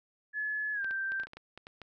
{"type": "tone with pitch glide", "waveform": "sine", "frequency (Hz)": [1710, 1568.1], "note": ["A6", "G6"], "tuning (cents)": [-50, 0], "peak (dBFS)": -31, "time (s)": [0.33, 1.26], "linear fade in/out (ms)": 50, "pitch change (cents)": -150, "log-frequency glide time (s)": [0.73, 0.84]}
{"type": "clicks", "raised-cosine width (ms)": 0.3, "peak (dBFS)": -30, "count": 11, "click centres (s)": [0.845, 0.91, 1.12, 1.199, 1.235, 1.27, 1.334, 1.37, 1.576, 1.669, 1.817]}
{"effects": []}